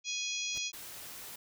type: harmonic tone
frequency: 830.6 Hz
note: G#5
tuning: in tune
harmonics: 3 / 4 / 5 / 6 / 7 / 8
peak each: -39 / -39 / -43 / -44 / -40 / -42 dBFS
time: 0.04-0.72 s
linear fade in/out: 50 ms
type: noise with exponential growth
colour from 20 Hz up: pink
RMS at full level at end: -44 dBFS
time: 0.49-0.58 s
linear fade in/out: 1 ms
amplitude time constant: 19 ms
type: noise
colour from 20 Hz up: white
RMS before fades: -46 dBFS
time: 0.73-1.36 s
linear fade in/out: 5 ms
effects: none